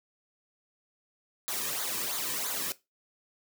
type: noise with flanger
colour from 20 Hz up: white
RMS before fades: -33 dBFS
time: 1.48-2.72 s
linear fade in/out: 0 ms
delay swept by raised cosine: 0.36 to 1.46 ms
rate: 3 Hz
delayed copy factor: -0.75
effects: noise-tail reverb RT60 0.2 s tail -17 dB re dry